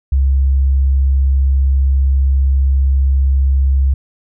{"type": "tone", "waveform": "sine", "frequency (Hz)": 67.5, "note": "C#2", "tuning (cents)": -45, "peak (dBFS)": -9, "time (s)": [0.12, 3.94], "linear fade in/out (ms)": 5, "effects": []}